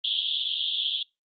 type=band-pass noise; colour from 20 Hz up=white; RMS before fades=-28 dBFS; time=0.04-1.03 s; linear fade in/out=5 ms; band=3100 to 3600 Hz; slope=96 dB/octave; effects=noise-tail reverb RT60 0.2 s tail -24 dB re dry + Opus 24 kbps